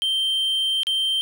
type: tone with dropouts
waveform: triangle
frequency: 3136 Hz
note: G7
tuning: in tune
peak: -18 dBFS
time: 0.02-1.21 s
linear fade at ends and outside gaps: 0 ms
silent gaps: 0.833-0.869 s
effects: 10-bit

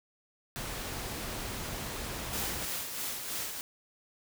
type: noise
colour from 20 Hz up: pink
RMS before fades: -38 dBFS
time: 0.56-2.65 s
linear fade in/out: 0 ms
type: noise with tremolo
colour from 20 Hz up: white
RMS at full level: -35 dBFS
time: 2.33-3.61 s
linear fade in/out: 0 ms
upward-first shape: sine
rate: 3.1 Hz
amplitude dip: 45%
effects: none

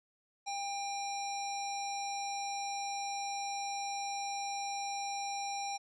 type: tone with low-pass filter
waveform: square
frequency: 800 Hz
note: G5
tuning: 35 cents sharp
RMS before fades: -38 dBFS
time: 0.46-5.78 s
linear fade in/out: 20 ms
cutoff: 6200 Hz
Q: 4.2
effects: none

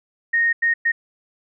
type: tone bursts at uneven times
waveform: sine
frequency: 1856 Hz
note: A#6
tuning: 8 cents flat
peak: -15 dBFS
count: 3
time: 0.33-0.53 / 0.62-0.74 / 0.85-0.92 s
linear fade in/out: 10 ms
effects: none

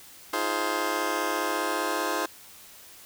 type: chord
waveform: 15% pulse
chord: F minor seventh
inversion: third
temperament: just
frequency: 314.3 / 349.2 / 419.1 / 523.8 Hz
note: Eb4 / F4 / Ab4 / C5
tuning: +18 / 0 / +16 / +2 cents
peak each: -26 dBFS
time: 0.33-2.26 s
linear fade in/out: 5 ms
effects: white hiss -49 dBFS RMS until 3.05 s

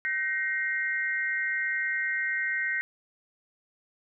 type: tone cluster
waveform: sine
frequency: 1539 / 1888 / 2109 Hz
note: G6 / A#6 / C7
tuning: -32 / +22 / +13 cents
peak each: -32 / -29 / -32 dBFS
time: 0.05-2.81 s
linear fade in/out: 0 ms
effects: none

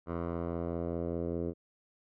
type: tone with low-pass filter sweep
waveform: 10% pulse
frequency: 85 Hz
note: F2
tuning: 46 cents flat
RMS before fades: -35 dBFS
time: 0.06-1.54 s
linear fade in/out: 50 ms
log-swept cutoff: 1100 to 440 Hz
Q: 1.7
effects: none

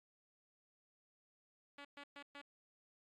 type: tone bursts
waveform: 5% pulse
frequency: 284.6 Hz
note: C#4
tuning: 46 cents sharp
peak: -39 dBFS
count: 4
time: 1.78-2.416 s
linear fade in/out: 5 ms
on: 69 ms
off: 120 ms
effects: low-pass 4000 Hz 12 dB/octave + 13-bit

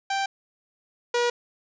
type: tone pair in turn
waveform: sawtooth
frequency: 784 / 480.7 Hz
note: G5 / B4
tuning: 0 / -47 cents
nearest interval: minor sixth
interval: 847 cents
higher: first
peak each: -20 / -17 dBFS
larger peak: second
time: 0.1-0.26 / 1.14-1.3 s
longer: neither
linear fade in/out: 5 ms
effects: resampled to 16000 Hz + 9-bit

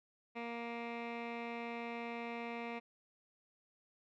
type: tone with low-pass filter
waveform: 15% pulse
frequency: 234.4 Hz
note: A#3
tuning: 10 cents sharp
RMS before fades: -43 dBFS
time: 0.35-2.8 s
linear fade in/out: 20 ms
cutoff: 2400 Hz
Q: 2.2
effects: none

